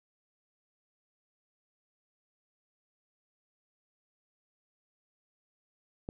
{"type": "click", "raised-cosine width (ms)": 2, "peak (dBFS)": -24, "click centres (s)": 6.089, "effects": []}